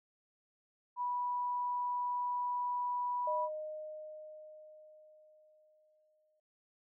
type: tone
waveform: sine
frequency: 981 Hz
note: B5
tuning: 12 cents flat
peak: -33 dBFS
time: 0.96-3.49 s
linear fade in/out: 50 ms
type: tone with exponential decay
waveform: sine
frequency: 616 Hz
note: D#5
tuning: 17 cents flat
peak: -34 dBFS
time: 3.27-6.4 s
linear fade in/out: 5 ms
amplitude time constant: 680 ms
effects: noise-tail reverb RT60 0.6 s tail -25 dB re dry